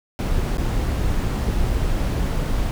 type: noise with dropouts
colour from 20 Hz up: brown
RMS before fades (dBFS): -21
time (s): 0.19-2.71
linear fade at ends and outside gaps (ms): 0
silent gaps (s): 0.572-0.582
effects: none